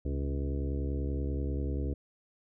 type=harmonic tone with a mistuned harmonic; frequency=70.3 Hz; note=C#2; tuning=25 cents sharp; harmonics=1 / 2 / 3 / 4 / 5 / 6 / 7 / 9; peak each=-31 / -39 / -44 / -39 / -43 / -44 / -45 / -55 dBFS; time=0.05-1.94 s; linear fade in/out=5 ms; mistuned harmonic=2; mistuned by=-73 cents; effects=none